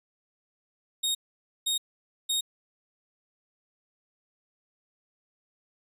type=tone bursts; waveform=sawtooth; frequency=3729 Hz; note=A#7; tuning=in tune; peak=-22 dBFS; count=3; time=1.03-2.41 s; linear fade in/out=10 ms; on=120 ms; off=510 ms; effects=resampled to 32000 Hz